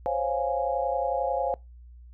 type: chord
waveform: sine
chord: Db major seventh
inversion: third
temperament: equal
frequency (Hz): 523.3 / 554.4 / 698.5 / 830.6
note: C5 / Db5 / F5 / Ab5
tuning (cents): 0 / 0 / 0 / 0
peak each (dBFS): -30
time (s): 0.06-1.54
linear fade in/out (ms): 0
effects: noise-tail reverb RT60 0.2 s tail -22 dB re dry + added 60 Hz sine -45 dBFS peak until 2.13 s